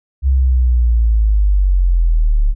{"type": "linear sweep", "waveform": "sine", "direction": "down", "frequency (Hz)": [67.7, 34.65], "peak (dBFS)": -9, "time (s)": [0.22, 2.55], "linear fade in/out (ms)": 50, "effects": []}